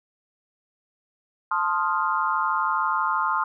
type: chord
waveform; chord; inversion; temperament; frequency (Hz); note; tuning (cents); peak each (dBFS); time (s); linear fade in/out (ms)
sine; F dominant seventh; first; equal; 880 / 1046.5 / 1244.5 / 1396.9; A5 / C6 / Eb6 / F6; 0 / 0 / 0 / 0; -28 / -25 / -26 / -28; 1.51-3.44; 5
effects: none